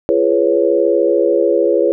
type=chord; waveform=sine; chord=C# dominant seventh; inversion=first; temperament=equal with one note detuned; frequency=342 / 415.3 / 493.9 / 554.4 Hz; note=E#4 / G#4 / B4 / C#5; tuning=-36 / 0 / 0 / 0 cents; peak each=-16 dBFS; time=0.09-1.92 s; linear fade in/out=0 ms; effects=none